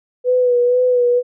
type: tone with vibrato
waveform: sine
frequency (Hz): 493.9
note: B4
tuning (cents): 0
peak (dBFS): -11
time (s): 0.24-1.23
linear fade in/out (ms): 50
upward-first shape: sine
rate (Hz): 2.1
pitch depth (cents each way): 33
effects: none